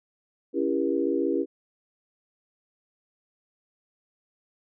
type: chord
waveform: sine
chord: C# diminished seventh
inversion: none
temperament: just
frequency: 277.2 / 332.6 / 399.1 / 479 Hz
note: C#4 / E4 / G4 / Bb4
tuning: 0 / +16 / +31 / +47 cents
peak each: -28 / -27 / -28 / -30 dBFS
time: 0.53-1.46 s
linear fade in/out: 50 ms
effects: none